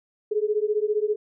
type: beating tone pair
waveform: sine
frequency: 415.3 / 430.3 Hz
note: G#4 / A4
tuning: 0 / -39 cents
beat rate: 15 Hz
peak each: -24 dBFS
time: 0.31-1.16 s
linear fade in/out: 10 ms
effects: none